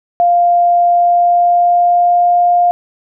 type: tone with pitch glide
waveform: sine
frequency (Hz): 698.5 to 704.2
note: F5 to F5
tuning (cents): 0 to +14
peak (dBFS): -7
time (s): 0.2-2.71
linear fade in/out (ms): 0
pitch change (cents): +14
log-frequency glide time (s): 0.88-2.36
effects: none